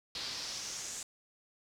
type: noise with band-pass filter sweep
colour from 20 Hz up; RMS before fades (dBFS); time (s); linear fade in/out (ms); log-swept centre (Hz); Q
brown; -41; 0.15-1.03; 2; 4300 to 7400; 3.4
effects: none